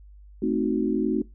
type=chord; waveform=sine; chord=A diminished seventh; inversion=none; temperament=equal; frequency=220 / 261.6 / 311.1 / 370 Hz; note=A3 / C4 / Eb4 / Gb4; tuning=0 / 0 / 0 / 0 cents; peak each=-27 dBFS; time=0.42-1.22 s; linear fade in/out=5 ms; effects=noise-tail reverb RT60 0.2 s tail -21 dB re dry + added 50 Hz sine -45 dBFS peak until 1.34 s